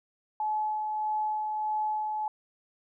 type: tone with tremolo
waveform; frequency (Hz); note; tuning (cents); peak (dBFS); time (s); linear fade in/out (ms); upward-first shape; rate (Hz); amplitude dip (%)
sine; 856; A5; -48; -26; 0.4-2.28; 2; sine; 1.6; 30
effects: none